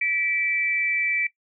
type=tone pair together; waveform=sine; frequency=1953.4 / 2323 Hz; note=B6 / D7; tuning=-20 / -20 cents; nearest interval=minor third; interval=300 cents; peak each=-28 / -22 dBFS; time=0.01-1.27 s; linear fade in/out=5 ms; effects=noise-tail reverb RT60 0.1 s tail -18 dB re dry